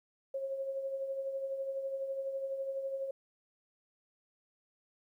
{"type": "tone with tremolo", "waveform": "sine", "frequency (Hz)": 541, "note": "C#5", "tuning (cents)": -42, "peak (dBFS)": -32, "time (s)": [0.34, 3.11], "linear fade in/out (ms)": 5, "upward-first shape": "triangle", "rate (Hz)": 12, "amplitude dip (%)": 55, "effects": ["12-bit"]}